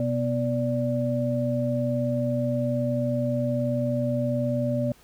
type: tone cluster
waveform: sine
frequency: 125.5 / 244.3 / 584 Hz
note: B2 / B3 / D5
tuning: +28 / -19 / -10 cents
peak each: -27 dBFS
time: 0-4.92 s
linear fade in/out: 2 ms
effects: pink hiss -56 dBFS RMS until 5.03 s